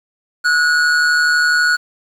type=tone with amplitude modulation; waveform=square; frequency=1458 Hz; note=F#6; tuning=26 cents flat; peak=-10 dBFS; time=0.44-1.77 s; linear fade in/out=20 ms; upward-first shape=sine; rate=152 Hz; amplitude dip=45%; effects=low-pass 7000 Hz 12 dB/octave + 7-bit